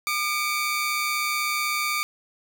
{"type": "tone pair together", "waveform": "sawtooth", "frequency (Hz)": [1208, 2280], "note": ["D6", "C#7"], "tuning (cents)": [48, 48], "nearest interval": "major seventh", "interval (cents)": 1100, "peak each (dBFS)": -23, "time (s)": [0.07, 2.03], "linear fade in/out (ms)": 0, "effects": ["8-bit"]}